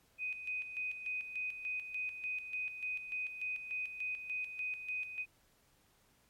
sine tone with tremolo, 2500 Hz, D#7, 8 cents sharp, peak -35 dBFS, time 0.18-5.26 s, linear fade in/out 50 ms, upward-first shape square, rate 3.4 Hz, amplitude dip 60%, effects pink hiss -70 dBFS RMS until 6.29 s + MP3 64 kbps

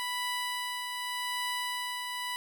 15% pulse tone with tremolo, 987.8 Hz, B5, in tune, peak -24 dBFS, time 0-2.36 s, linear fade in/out 0 ms, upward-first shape triangle, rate 0.85 Hz, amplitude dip 40%, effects none

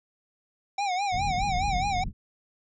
square tone with vibrato, 767 Hz, G5, 38 cents flat, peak -26 dBFS, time 0.78-2.04 s, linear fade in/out 5 ms, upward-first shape sine, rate 4.8 Hz, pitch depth 120 cents each way
pink low-pass noise, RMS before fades -32 dBFS, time 1.11-2.13 s, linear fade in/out 50 ms, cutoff 200 Hz, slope 24 dB/octave
effects resampled to 16000 Hz

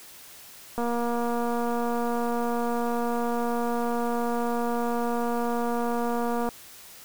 click train, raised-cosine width 1 ms, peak -16 dBFS, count 1354, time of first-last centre 0.78-6.489 s, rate 237 Hz, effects white hiss -47 dBFS RMS until 7.04 s

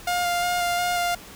sawtooth tone with vibrato, 705 Hz, F5, 16 cents sharp, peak -18 dBFS, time 0.07-1.15 s, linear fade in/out 5 ms, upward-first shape square, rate 2.8 Hz, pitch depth 12 cents each way, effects pink hiss -43 dBFS RMS until 1.35 s

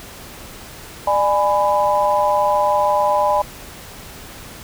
sine chord, G# diminished, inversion second, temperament just, 598 / 830.6 / 996.7 Hz, D5 / G#5 / B5, +31 / 0 / +16 cents, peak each -18 dBFS, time 1.07-3.42 s, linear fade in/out 5 ms, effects pink hiss -37 dBFS RMS until 4.63 s

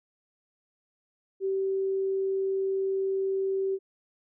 sine tone, 386.1 Hz, G4, 26 cents flat, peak -25 dBFS, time 1.4-3.79 s, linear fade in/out 50 ms, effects none

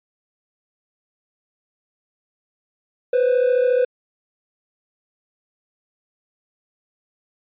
triangle tone pair together, 494.9 / 529 Hz, B4 / C5, +4 / +19 cents, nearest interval minor second, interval 115 cents, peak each -13 / -18 dBFS, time 3.13-3.85 s, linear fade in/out 5 ms, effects tanh soft clip ceiling -8 dBFS + resampled to 8000 Hz

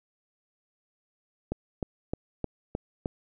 click train, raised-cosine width 2 ms, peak -16 dBFS, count 6, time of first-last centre 1.52-3.058 s, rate 3.25 Hz, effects none

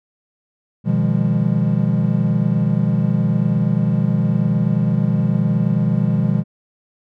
triangle chord, F half-diminished seventh, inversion second, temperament equal with one note detuned, 123.47 / 155.56 / 174.61 / 203.6 Hz, Cb3 / Eb3 / F3 / Ab3, 0 / 0 / 0 / -34 cents, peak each -18 dBFS, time 0.84-6.44 s, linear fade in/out 50 ms, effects none

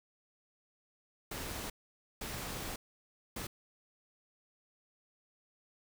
pink noise bursts at uneven times, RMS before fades -41 dBFS, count 3, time 1.31-1.7 / 2.21-2.76 / 3.36-3.47 s, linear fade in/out 5 ms, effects none

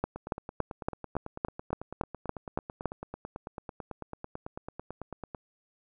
two click trains, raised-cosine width 1 ms, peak -14 / -24 dBFS, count 11 / 48, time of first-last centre 0.04-2.857 / 0.16-5.348 s, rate 3.55 / 9.06 Hz, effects none

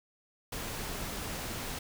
pink noise, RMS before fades -38 dBFS, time 0.52-1.79 s, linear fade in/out 5 ms, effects none

